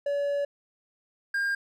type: tone pair in turn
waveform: triangle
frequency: 570 / 1607.6 Hz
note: C#5 / G6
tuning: +48 / +43 cents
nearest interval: octave + tritone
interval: 1795 cents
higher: second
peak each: -23 dBFS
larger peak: neither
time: 0.06-0.45 / 1.34-1.55 s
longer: first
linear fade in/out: 5 ms
effects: none